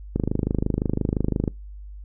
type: click train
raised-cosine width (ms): 3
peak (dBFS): -9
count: 35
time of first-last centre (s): 0.16-1.478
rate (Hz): 25.8
effects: noise-tail reverb RT60 0.2 s tail -24 dB re dry + added 50 Hz sine -36 dBFS peak until 2.04 s